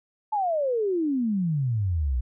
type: exponential sweep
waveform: sine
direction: down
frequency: 880 to 58.27 Hz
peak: -22 dBFS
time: 0.32-2.21 s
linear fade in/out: 10 ms
effects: none